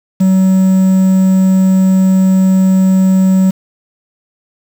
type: tone with quantisation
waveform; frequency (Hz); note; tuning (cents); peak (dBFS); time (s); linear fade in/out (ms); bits
triangle; 189; F#3; +37; -4; 0.2-3.51; 10; 5
effects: none